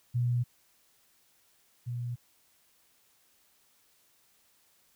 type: tone pair in turn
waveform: sine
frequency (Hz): 121.6 / 121.04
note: B2 / B2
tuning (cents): -26 / -34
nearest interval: unison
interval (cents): 8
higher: first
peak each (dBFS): -25 / -32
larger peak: first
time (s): 0.14-0.44 / 1.86-2.16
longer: neither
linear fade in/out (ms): 20
effects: white hiss -67 dBFS RMS until 4.95 s